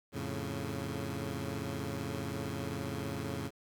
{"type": "chord", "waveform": "15% pulse", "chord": "F augmented", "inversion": "none", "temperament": "equal", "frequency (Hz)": [87.31, 110, 138.59], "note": ["F2", "A2", "C#3"], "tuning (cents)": [0, 0, 0], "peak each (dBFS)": [-35, -34, -33], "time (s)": [0.12, 3.51], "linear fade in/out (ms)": 50, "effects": ["10-bit"]}